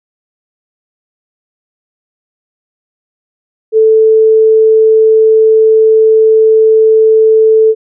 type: tone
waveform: sine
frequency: 440 Hz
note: A4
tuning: in tune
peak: -3 dBFS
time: 3.72-7.75 s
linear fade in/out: 50 ms
effects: none